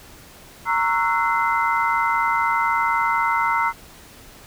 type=tone cluster; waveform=sine; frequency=925 / 1104 / 1328 / 1472 / 2062 Hz; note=A#5 / C#6 / E6 / F#6 / C7; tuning=-14 / -7 / +12 / -9 / -26 cents; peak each=-21 / -26 / -23 / -29 / -25 dBFS; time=0.65-3.73 s; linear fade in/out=50 ms; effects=pink hiss -45 dBFS RMS until 4.46 s